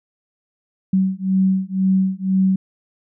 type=beating tone pair; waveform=sine; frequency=188.8 / 190.8 Hz; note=F#3 / G3; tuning=+35 / -47 cents; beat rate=2 Hz; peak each=-18 dBFS; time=0.93-2.56 s; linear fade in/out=5 ms; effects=none